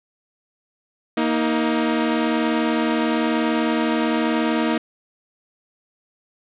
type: tone pair together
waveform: sawtooth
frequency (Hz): 234.1 / 315.1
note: A#3 / D#4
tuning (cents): +8 / +22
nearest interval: perfect fourth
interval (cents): 514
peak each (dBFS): -17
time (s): 1.17-4.78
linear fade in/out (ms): 5
effects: resampled to 8000 Hz + 7-bit